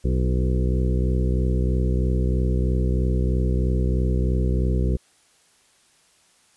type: harmonic tone with a mistuned harmonic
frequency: 63.1 Hz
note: B1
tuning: 38 cents sharp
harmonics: 1 / 2 / 3 / 4 / 5 / 6 / 7 / 8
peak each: -20 / -25 / -28 / -34 / -35 / -32 / -35 / -37 dBFS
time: 0.04-4.97 s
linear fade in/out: 10 ms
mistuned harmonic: 6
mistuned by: -29 cents
effects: white hiss -59 dBFS RMS until 6.56 s + resampled to 24000 Hz

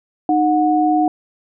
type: tone pair together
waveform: sine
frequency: 307.6 / 731.6 Hz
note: D#4 / F#5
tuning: -20 / -20 cents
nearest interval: octave + minor third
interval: 1500 cents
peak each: -15 dBFS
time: 0.29-1.08 s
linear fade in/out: 2 ms
effects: none

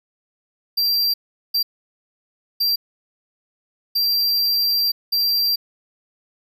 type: tone bursts at uneven times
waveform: square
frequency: 4722 Hz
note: D8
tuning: 9 cents sharp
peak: -17 dBFS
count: 5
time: 0.77-1.14 / 1.54-1.63 / 2.6-2.76 / 3.95-4.92 / 5.12-5.56 s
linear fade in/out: 10 ms
effects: none

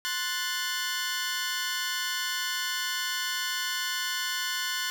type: chord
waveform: 15% pulse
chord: F# diminished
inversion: second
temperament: equal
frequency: 1046.5 / 1480 / 1760 Hz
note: C6 / F#6 / A6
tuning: 0 / 0 / 0 cents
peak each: -29 / -25 / -27 dBFS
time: 0.05-4.9 s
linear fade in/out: 0 ms
effects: none

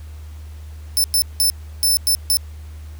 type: tone bursts at uneven times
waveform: 15% pulse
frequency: 5290 Hz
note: E8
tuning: 5 cents sharp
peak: -8 dBFS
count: 6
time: 0.97-1.04 / 1.14-1.22 / 1.4-1.5 / 1.83-1.97 / 2.07-2.15 / 2.3-2.37 s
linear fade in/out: 0 ms
effects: added 76 Hz sine -32 dBFS peak until 2.99 s + pink hiss -50 dBFS RMS until 2.99 s

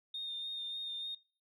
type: tone with vibrato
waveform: sine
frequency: 3659 Hz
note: A#7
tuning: 33 cents flat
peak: -37 dBFS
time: 0.14-1.15 s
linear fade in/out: 5 ms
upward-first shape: sine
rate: 3.4 Hz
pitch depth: 20 cents each way
effects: noise-tail reverb RT60 0.4 s tail -23 dB re dry + tanh soft clip ceiling -33 dBFS

